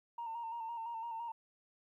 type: tone with vibrato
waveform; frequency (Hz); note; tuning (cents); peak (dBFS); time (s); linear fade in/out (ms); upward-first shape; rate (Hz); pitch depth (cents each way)
sine; 920; A#5; -23; -38; 0.18-1.32; 5; square; 5.9; 36
effects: tanh soft clip ceiling -35 dBFS + 13-bit